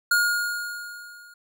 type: tone with level ramp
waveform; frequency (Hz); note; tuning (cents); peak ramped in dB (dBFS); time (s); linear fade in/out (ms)
square; 1429; F6; +39; -17 to -47; 0.11-1.34; 5
effects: none